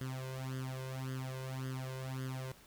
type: tone with flanger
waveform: sawtooth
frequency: 130.81 Hz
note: C3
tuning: in tune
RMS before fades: -41 dBFS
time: 0.01-2.52 s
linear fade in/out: 2 ms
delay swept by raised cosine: 0.61 to 2.01 ms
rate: 1.8 Hz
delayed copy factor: +0.9
effects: pink hiss -60 dBFS RMS until 2.66 s